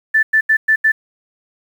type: tone bursts at uneven times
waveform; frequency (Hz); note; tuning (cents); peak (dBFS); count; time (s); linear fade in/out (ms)
sine; 1760; A6; 0; -9; 5; 0.14-0.23 / 0.33-0.41 / 0.49-0.57 / 0.68-0.76 / 0.84-0.92; 10
effects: 7-bit